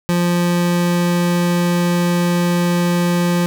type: tone pair together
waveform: square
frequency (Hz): 174.61 / 349.2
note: F3 / F4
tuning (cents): 0 / 0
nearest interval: octave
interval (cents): 1200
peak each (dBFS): -15 / -24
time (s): 0.09-3.46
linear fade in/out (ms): 0
effects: none